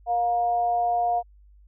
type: tone with amplitude modulation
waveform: sine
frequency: 709 Hz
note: F5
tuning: 26 cents sharp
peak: -18 dBFS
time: 0.06-1.23 s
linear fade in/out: 50 ms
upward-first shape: sine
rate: 235 Hz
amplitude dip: 50%
effects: added 50 Hz sine -50 dBFS peak until 1.67 s